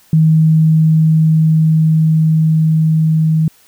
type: tone with level ramp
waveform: sine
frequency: 158.5 Hz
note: D#3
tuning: 32 cents sharp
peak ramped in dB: -6 to -9 dBFS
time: 0.13-3.48 s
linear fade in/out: 2 ms
effects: white hiss -49 dBFS RMS until 3.67 s